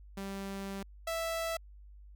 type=tone pair in turn; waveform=sawtooth; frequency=196 / 659.3 Hz; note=G3 / E5; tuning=0 / 0 cents; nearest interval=octave + major sixth; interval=2100 cents; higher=second; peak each=-34 / -29 dBFS; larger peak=second; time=0.17-0.83 / 1.07-1.57 s; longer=first; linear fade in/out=5 ms; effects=added 50 Hz sine -50 dBFS peak until 2.15 s

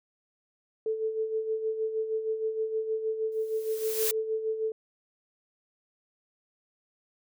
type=tone with tremolo; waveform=sine; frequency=440 Hz; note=A4; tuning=in tune; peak=-25 dBFS; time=0.86-4.72 s; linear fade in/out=2 ms; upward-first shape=sine; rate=6.4 Hz; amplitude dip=60%
type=noise with exponential growth; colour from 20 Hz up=blue; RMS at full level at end=-26 dBFS; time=3.32-4.11 s; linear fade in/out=0 ms; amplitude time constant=170 ms
effects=none

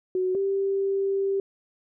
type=tone pair in turn; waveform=sine; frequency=370 / 392 Hz; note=F#4 / G4; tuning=0 / 0 cents; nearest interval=minor second; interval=100 cents; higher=second; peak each=-22 dBFS; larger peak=neither; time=0.15-0.35 / 0.35-1.4 s; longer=second; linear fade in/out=2 ms; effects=none

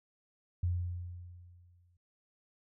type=tone with exponential decay; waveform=sine; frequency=88.2 Hz; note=F2; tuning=18 cents sharp; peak=-27 dBFS; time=0.63-1.97 s; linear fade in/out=5 ms; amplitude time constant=290 ms; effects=none

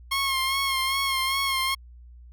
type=tone with vibrato; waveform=15% pulse; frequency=1078 Hz; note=C#6; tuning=49 cents flat; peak=-17 dBFS; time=0.11-1.75 s; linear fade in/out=10 ms; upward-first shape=sine; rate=2.5 Hz; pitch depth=37 cents each way; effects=added 60 Hz sine -44 dBFS peak until 2.32 s

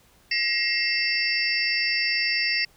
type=tone cluster; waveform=sine; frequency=1899 / 2118 / 2668 / 4669 / 5330 Hz; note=A#6 / C7 / E7 / D8 / E8; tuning=+32 / +21 / +20 / -11 / +18 cents; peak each=-28 dBFS; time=0.31-2.65 s; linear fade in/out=5 ms; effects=pink hiss -58 dBFS RMS until 2.76 s

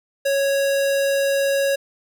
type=tone; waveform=square; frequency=553 Hz; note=C#5; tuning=4 cents flat; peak=-18 dBFS; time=0.25-1.76 s; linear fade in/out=10 ms; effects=none

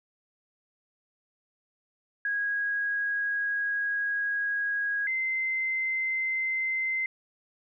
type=tone pair in turn; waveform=sine; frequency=1648 / 2072 Hz; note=G#6 / C7; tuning=-14 / -17 cents; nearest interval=major third; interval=397 cents; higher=second; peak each=-26 dBFS; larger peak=neither; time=2.25-5.07 / 5.07-7.06 s; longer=first; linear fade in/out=2 ms; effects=none

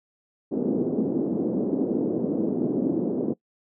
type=band-pass noise; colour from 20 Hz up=pink; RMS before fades=-25 dBFS; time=0.51-3.34 s; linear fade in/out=20 ms; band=220 to 410 Hz; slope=24 dB/octave; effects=noise-tail reverb RT60 0.1 s tail -22 dB re dry

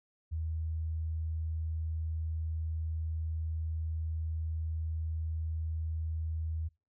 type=tone; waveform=sine; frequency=80 Hz; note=D#2; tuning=49 cents sharp; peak=-32 dBFS; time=0.31-6.69 s; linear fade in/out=20 ms; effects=noise-tail reverb RT60 0.3 s tail -26 dB re dry

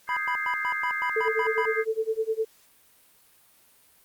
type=chord; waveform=sine; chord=Ab major seventh; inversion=second; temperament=equal with one note detuned; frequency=1244.5 / 1582.5 / 1661.2 / 2093 Hz; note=Eb6 / G6 / Ab6 / C7; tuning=0 / +16 / 0 / 0 cents; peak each=-34 / -33 / -34 / -30 dBFS; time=0.07-1.85 s; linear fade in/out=50 ms
type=tone bursts; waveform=triangle; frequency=987.8 Hz; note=B5; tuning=in tune; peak=-25 dBFS; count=9; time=0.09-1.654 s; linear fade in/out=0 ms; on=76 ms; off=110 ms
type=tone with tremolo; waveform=sine; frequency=442.8 Hz; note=A4; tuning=11 cents sharp; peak=-21 dBFS; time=1.16-2.45 s; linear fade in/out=5 ms; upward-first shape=sine; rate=9.8 Hz; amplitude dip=95%
effects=white hiss -59 dBFS RMS until 4.04 s + Opus 48 kbps

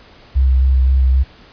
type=tone with vibrato; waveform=sine; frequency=65.41 Hz; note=C2; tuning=in tune; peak=-9 dBFS; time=0.35-1.24 s; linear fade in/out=20 ms; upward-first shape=square; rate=3.8 Hz; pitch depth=17 cents each way; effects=pink hiss -44 dBFS RMS until 1.52 s + resampled to 11025 Hz

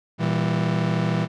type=chord; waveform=40% pulse; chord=E diminished; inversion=second; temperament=just; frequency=118.67 / 164.81 / 197.78 Hz; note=Bb2 / E3 / G3; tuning=+31 / 0 / +16 cents; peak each=-25 / -22 / -26 dBFS; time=0.18-1.28 s; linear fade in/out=50 ms; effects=low-pass 4000 Hz 12 dB/octave

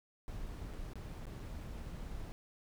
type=noise with dropouts; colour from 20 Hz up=brown; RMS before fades=-44 dBFS; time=0.28-2.32 s; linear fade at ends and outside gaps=0 ms; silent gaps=0.731-0.736 / 0.934-0.956 / 1.254-1.268 / 1.397-1.4 s; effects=none

